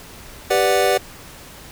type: chord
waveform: square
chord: G major seventh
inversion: none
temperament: equal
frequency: 392 / 493.9 / 587.3 / 740 Hz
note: G4 / B4 / D5 / F#5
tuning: 0 / 0 / 0 / 0 cents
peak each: -21 dBFS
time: 0.5-0.98 s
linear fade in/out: 10 ms
effects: pink hiss -40 dBFS RMS until 1.71 s